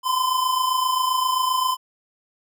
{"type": "tone pair together", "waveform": "square", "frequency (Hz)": [1003, 1030.6], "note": ["B5", "C6"], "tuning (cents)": [26, -27], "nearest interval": "unison", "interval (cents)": 47, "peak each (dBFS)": [-26, -21], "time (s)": [0.03, 1.77], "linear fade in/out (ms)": 50, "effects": []}